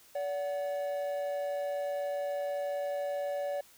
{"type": "tone pair together", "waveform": "triangle", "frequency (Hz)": [574, 741.4], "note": ["D5", "F#5"], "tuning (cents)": [-40, 3], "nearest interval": "major third", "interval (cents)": 443, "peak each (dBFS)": [-30, -38], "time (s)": [0.15, 3.61], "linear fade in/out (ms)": 5, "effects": ["white hiss -59 dBFS RMS until 3.77 s"]}